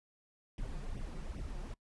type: noise with flanger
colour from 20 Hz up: brown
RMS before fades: -41 dBFS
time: 0.58-1.74 s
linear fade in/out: 2 ms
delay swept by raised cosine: 0.34 to 5.74 ms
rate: 2.5 Hz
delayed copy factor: +0.9
effects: noise-tail reverb RT60 0.1 s tail -24 dB re dry + resampled to 24000 Hz